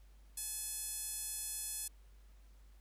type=tone with band-pass filter; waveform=5% pulse; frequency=856 Hz; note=A5; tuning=48 cents flat; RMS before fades=-42 dBFS; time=0.37-1.88 s; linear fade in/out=5 ms; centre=11000 Hz; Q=1.7; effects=added 50 Hz sine -57 dBFS peak until 2.8 s + pink hiss -72 dBFS RMS until 2.8 s

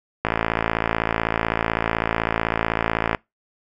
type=click train; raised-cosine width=0.5 ms; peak=-4 dBFS; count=163; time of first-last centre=0.25-3.148 s; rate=55.9 Hz; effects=noise-tail reverb RT60 0.2 s tail -24 dB re dry

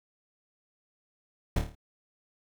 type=noise with echo; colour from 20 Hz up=brown; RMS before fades=-24 dBFS; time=1.56-1.59 s; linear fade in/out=5 ms; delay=27 ms; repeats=6; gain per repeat=-5 dB; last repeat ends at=1.752 s; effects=none

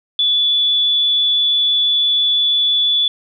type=tone; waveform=sine; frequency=3449 Hz; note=A7; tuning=35 cents flat; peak=-12 dBFS; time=0.19-3.08 s; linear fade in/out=2 ms; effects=none

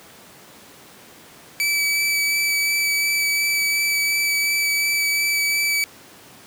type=tone with vibrato; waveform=sawtooth; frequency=2300 Hz; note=D7; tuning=37 cents flat; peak=-15 dBFS; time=1.6-5.84 s; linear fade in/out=0 ms; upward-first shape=sine; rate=2.8 Hz; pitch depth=10 cents each way; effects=pink hiss -45 dBFS RMS until 6.46 s + high-pass 150 Hz 12 dB/octave

